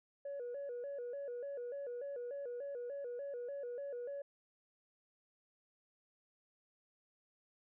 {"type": "tone with vibrato", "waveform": "sine", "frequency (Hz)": 522, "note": "C5", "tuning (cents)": -4, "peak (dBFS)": -39, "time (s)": [0.25, 4.22], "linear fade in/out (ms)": 5, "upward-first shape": "square", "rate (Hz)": 3.4, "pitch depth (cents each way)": 130, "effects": ["tanh soft clip ceiling -38 dBFS"]}